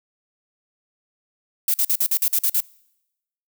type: noise bursts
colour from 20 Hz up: violet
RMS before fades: -19 dBFS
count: 9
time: 1.68-2.604 s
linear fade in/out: 2 ms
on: 60 ms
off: 48 ms
effects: noise-tail reverb RT60 0.9 s tail -25 dB re dry